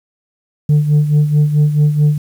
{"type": "tone with tremolo", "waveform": "sine", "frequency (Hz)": 149.1, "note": "D3", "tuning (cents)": 27, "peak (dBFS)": -4, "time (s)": [0.69, 2.18], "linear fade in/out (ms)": 5, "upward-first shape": "sine", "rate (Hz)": 4.6, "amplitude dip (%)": 70, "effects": ["tanh soft clip ceiling -6 dBFS", "7-bit"]}